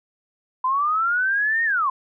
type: linear two-way sweep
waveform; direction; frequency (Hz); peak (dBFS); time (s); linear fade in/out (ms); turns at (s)
sine; up then down; 1009 to 1864.7 to 1009; -18; 0.64-1.9; 5; 1.64
effects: none